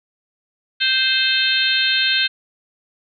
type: harmonic tone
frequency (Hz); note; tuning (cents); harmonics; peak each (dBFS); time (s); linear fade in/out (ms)
522; C5; -4; 3 / 4 / 5 / 6 / 7 / 8; -21 / -29 / -22 / -22 / -21 / -22; 0.8-2.28; 20
effects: none